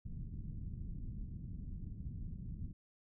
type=low-pass noise; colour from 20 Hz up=pink; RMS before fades=-44 dBFS; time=0.05-2.73 s; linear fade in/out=10 ms; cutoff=200 Hz; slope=24 dB/octave; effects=none